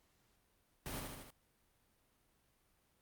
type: noise with echo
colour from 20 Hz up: pink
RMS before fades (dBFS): -44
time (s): 0.86-1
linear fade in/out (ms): 0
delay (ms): 76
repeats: 4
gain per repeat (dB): -3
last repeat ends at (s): 1.304
effects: pink hiss -75 dBFS RMS until 3.01 s + Opus 48 kbps